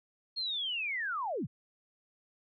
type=linear sweep; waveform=sine; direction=down; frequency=4313 to 77.78 Hz; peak=-32 dBFS; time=0.36-1.47 s; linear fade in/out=20 ms; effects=none